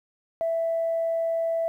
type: tone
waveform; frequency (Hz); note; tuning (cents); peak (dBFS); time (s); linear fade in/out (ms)
sine; 661; E5; +5; -22; 0.41-1.68; 0
effects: tanh soft clip ceiling -18 dBFS + 10-bit